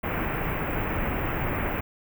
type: band-stop noise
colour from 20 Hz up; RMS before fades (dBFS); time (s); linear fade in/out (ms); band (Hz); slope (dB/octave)
pink; -28; 0.03-1.81; 10; 2600 to 16000; 48
effects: none